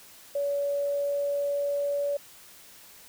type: tone with pitch glide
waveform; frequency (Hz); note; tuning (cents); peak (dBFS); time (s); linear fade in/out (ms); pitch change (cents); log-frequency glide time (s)
sine; 568 to 571.3; C#5 to D5; +42 to -48; -25; 0.35-2.17; 5; +10; 0.54-2.05
effects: white hiss -51 dBFS RMS until 3.08 s